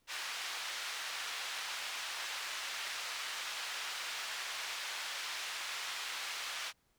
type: band-pass noise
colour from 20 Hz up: white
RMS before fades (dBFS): -41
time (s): 0.07-6.73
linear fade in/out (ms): 50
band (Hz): 990 to 4000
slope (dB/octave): 12
effects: pink hiss -75 dBFS RMS until 6.98 s